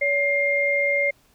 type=tone pair together; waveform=sine; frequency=567 / 2115 Hz; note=C#5 / C7; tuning=+39 / +18 cents; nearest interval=octave + major seventh; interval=2279 cents; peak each=-23 / -20 dBFS; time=0.01-1.11 s; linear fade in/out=10 ms; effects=pink hiss -60 dBFS RMS until 1.34 s